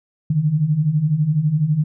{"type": "beating tone pair", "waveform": "sine", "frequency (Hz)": [144, 156], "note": ["D3", "D#3"], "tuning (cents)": [-34, 5], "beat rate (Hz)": 12, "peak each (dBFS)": [-21, -16], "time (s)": [0.3, 1.84], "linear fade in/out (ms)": 5, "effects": []}